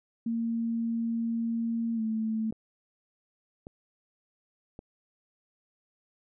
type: tone with pitch glide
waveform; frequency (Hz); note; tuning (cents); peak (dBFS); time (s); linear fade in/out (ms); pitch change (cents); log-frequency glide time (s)
sine; 230 to 220.6; A#3 to A3; -23 to +5; -27; 0.26-2.51; 5; -72; 1.95-2.01
type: clicks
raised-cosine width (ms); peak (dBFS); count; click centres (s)
2; -29; 3; 2.525 / 3.669 / 4.791
effects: none